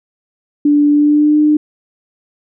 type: tone with pitch glide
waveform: sine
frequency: 292.5 to 301.4 Hz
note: D4 to D4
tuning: -7 to +45 cents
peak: -7 dBFS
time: 0.65-1.57 s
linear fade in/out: 5 ms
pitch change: +52 cents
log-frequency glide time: 0.9-1.39 s
effects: none